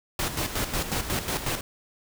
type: noise with tremolo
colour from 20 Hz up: pink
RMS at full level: -27 dBFS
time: 0.19-1.61 s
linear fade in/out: 2 ms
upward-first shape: square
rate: 5.5 Hz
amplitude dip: 60%
effects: none